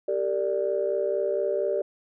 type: chord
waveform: sine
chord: G minor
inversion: none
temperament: equal with one note detuned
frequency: 392 / 456.3 / 587.3 Hz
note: G4 / Bb4 / D5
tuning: 0 / -37 / 0 cents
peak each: -27 / -29 / -26 dBFS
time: 0.08-1.82 s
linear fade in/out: 5 ms
effects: tanh soft clip ceiling -14 dBFS